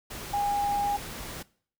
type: tone in noise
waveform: sine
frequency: 814 Hz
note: G#5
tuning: 35 cents flat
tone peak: -24 dBFS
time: 0.33-0.97 s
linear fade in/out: 10 ms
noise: pink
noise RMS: -39 dBFS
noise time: 0.1-1.43 s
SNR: +12 dB
effects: noise-tail reverb RT60 0.5 s tail -21 dB re dry